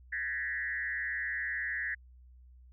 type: tone with frequency modulation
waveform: sine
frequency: 1807 Hz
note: A6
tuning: 46 cents sharp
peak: -32 dBFS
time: 0.12-1.95 s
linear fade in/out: 10 ms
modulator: 127 Hz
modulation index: 1.4
effects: added 62 Hz sine -53 dBFS peak until 2.72 s